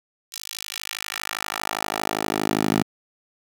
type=tone with high-pass filter sweep; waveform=10% pulse; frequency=52.5 Hz; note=G#1; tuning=19 cents sharp; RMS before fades=-27 dBFS; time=0.32-2.83 s; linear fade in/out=5 ms; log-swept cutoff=5100 to 200 Hz; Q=1.1; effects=8-bit